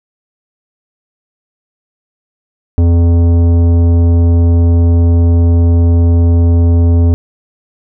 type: tone with tanh clipping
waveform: sine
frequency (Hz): 85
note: F2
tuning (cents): -46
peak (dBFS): -7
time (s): 2.78-7.14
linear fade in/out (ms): 0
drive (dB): 13
effects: none